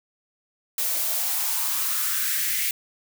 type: noise with high-pass filter sweep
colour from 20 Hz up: blue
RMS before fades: -25 dBFS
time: 0.78-2.71 s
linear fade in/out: 2 ms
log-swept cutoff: 490 to 2200 Hz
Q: 3.4
effects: none